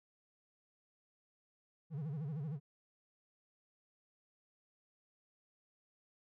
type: tone with vibrato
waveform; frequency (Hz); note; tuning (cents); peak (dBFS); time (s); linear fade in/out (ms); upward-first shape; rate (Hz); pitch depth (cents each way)
triangle; 149.5; D3; +31; -36; 1.9-2.6; 50; sine; 13; 180
effects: none